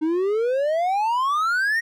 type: exponential sweep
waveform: triangle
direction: up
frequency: 304.6 to 1900 Hz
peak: -17 dBFS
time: 0.01-1.81 s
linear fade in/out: 20 ms
effects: none